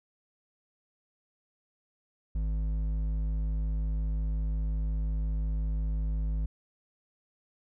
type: tone with hard clipping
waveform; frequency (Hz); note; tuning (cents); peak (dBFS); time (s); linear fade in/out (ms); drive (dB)
sine; 52.8; G#1; +29; -29; 2.35-6.46; 5; 7
effects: none